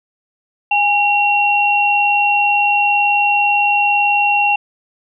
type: tone pair together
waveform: sine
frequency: 820 / 2739 Hz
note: G#5 / F7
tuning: -22 / -34 cents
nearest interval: octave + major sixth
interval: 2088 cents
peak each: -14 dBFS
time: 0.71-4.56 s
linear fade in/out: 5 ms
effects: none